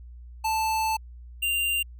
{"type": "tone pair in turn", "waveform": "square", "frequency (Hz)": [880, 2784], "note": ["A5", "F7"], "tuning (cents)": [0, -6], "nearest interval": "octave + minor sixth", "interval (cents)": 1994, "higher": "second", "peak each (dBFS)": -24, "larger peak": "neither", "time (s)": [[0.44, 0.97], [1.42, 1.83]], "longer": "first", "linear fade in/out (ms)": 10, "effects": ["added 60 Hz sine -41 dBFS peak until 1.99 s"]}